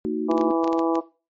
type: chord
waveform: sine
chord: D# minor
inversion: second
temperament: equal with one note detuned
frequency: 227.6 / 311.1 / 370 Hz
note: A#3 / D#4 / F#4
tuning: -41 / 0 / 0 cents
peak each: -27 / -27 / -26 dBFS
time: 0.05-0.51 s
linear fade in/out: 0 ms
type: harmonic tone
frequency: 165.1 Hz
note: E3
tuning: 3 cents sharp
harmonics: 2 / 3 / 4 / 5 / 6 / 7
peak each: -21 / -25 / -27 / -29 / -31 / -32 dBFS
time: 0.28-1.01 s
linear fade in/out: 20 ms
type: clicks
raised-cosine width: 0.2 ms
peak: -19 dBFS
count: 8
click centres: 0.314 / 0.379 / 0.412 / 0.643 / 0.677 / 0.73 / 0.792 / 0.955 s
effects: noise-tail reverb RT60 0.3 s tail -17 dB re dry + MP3 32 kbps